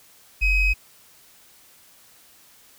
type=ring-modulated tone; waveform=triangle; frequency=1244.5 Hz; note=D#6; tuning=in tune; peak=-11 dBFS; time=0.41-0.74 s; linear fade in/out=20 ms; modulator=1290 Hz; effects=tanh soft clip ceiling -8 dBFS + white hiss -53 dBFS RMS until 2.78 s